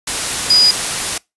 sine tone in noise, 4926 Hz, D#8, 18 cents flat, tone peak -7 dBFS, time 0.5-0.71 s, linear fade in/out 5 ms, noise white, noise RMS -19 dBFS, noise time 0.07-1.18 s, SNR +9 dB, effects noise-tail reverb RT60 0.2 s tail -24 dB re dry + resampled to 24000 Hz

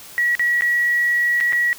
sine tone with dropouts, 1923 Hz, B6, 47 cents flat, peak -15 dBFS, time 0.18-1.73 s, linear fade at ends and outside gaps 0 ms, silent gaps 0.352-0.395 / 0.609-0.621 / 1.403-1.409 / 1.524-1.531 s, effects white hiss -40 dBFS RMS until 1.78 s

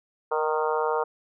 harmonic tone with a mistuned harmonic, 154.4 Hz, D#3, 13 cents flat, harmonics 3 / 4 / 5 / 6 / 7 / 8 / 9, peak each -26 / -32 / -32 / -29 / -33 / -33 / -36 dBFS, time 0.31-1.04 s, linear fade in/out 10 ms, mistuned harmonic 3, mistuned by +20 cents, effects none

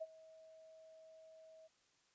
sine tone with ADSR envelope, 640 Hz, D#5, 49 cents sharp, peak -40 dBFS, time 0-1.68 s, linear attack 19 ms, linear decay 39 ms, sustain -18 dB, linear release 18 ms, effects white hiss -75 dBFS RMS until 2.14 s + resampled to 16000 Hz

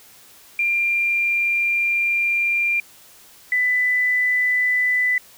sine tone pair in turn, 2387 / 1994.5 Hz, D7 / B6, +28 / +17 cents, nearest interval minor third, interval 311 cents, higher first, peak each -17 / -16 dBFS, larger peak second, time 0.59-2.8 / 3.52-5.18 s, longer first, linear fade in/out 2 ms, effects white hiss -48 dBFS RMS until 5.37 s

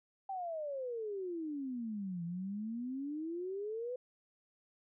sine exponential two-way sweep, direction down then up, 790 to 167.1 to 509 Hz, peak -37 dBFS, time 0.29-3.96 s, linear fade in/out 5 ms, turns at 2.24 s, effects none

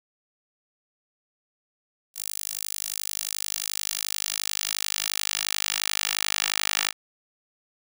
10% pulse tone with high-pass filter sweep, 51.4 Hz, G#1, 17 cents flat, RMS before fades -29 dBFS, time 2.14-6.93 s, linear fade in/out 50 ms, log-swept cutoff 8400 to 2100 Hz, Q 0.72, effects none

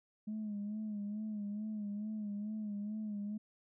sine tone with vibrato, 210 Hz, G#3, 19 cents sharp, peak -36 dBFS, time 0.27-3.38 s, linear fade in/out 10 ms, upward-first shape sine, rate 2.3 Hz, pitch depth 57 cents each way, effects tanh soft clip ceiling -34 dBFS

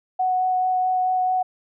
sine tone with vibrato, 740 Hz, F#5, in tune, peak -18 dBFS, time 0.19-1.43 s, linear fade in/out 10 ms, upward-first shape sine, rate 4.6 Hz, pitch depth 8 cents each way, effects none

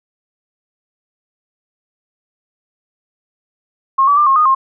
sine tone with pitch steps, 1076 / 1147 / 1190 / 1078 / 1231 / 1067 Hz, C6 / D6 / D6 / C#6 / D#6 / C6, +48 / -41 / +22 / -49 / -19 / +34 cents, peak -8 dBFS, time 3.98-4.55 s, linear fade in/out 10 ms, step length 95 ms, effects none

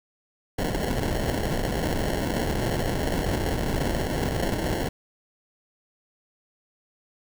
pink noise with sample-and-hold, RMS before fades -26 dBFS, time 0.58-4.89 s, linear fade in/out 5 ms, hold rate 1225 Hz, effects none

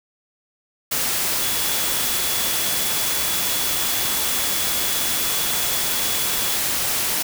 sine tone in noise, 3400 Hz, G#7, 40 cents sharp, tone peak -31 dBFS, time 1.41-6.57 s, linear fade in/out 10 ms, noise white, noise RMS -22 dBFS, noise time 0.91-7.23 s, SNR -12 dB, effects none

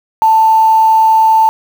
sine tone with quantisation, 885 Hz, A5, 10 cents sharp, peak -5 dBFS, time 0.22-1.49 s, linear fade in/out 0 ms, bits 5, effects none

